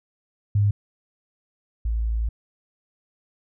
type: tone pair in turn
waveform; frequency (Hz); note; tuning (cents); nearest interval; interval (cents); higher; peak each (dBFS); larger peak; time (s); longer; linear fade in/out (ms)
sine; 102.4 / 55.83; G#2 / A1; -24 / +26; major seventh; 1050; first; -16 / -21; first; 0.55-0.71 / 1.85-2.29; second; 5
effects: none